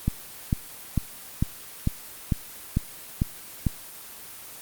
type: click train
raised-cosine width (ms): 5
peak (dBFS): -9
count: 9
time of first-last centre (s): 0.08-3.667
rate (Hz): 2.23
effects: white hiss -42 dBFS RMS until 4.61 s + Opus 24 kbps